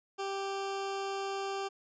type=tone; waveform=20% pulse; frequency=392 Hz; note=G4; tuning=in tune; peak=-29 dBFS; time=0.18-1.69 s; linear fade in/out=20 ms; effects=resampled to 16000 Hz